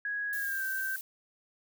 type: tone with pitch glide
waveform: sine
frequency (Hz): 1661.2 to 1558.9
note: G#6 to G6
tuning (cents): 0 to -10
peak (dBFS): -31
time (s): 0.05-0.96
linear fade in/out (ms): 2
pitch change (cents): -110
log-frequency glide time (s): 0.36-0.64
type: noise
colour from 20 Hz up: violet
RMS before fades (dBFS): -41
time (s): 0.33-1.01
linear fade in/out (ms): 0
effects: none